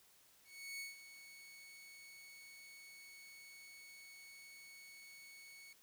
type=tone with ADSR envelope; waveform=sawtooth; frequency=2217 Hz; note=C#7; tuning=in tune; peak=-40 dBFS; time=0.44-5.73 s; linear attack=360 ms; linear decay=150 ms; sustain=-12 dB; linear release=4 ms; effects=white hiss -68 dBFS RMS until 5.82 s